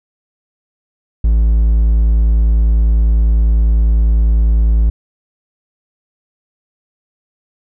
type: tone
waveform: triangle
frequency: 55 Hz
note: A1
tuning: in tune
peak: -6 dBFS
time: 1.24-4.9 s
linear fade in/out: 5 ms
effects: none